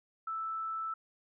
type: tone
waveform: sine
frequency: 1318.5 Hz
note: E6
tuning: in tune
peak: -34 dBFS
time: 0.27-0.94 s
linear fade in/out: 5 ms
effects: none